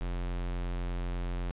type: tone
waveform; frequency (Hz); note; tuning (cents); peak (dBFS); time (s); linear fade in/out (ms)
square; 44.09; F1; +17; -32; 0.01-1.51; 0
effects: resampled to 8000 Hz + 12-bit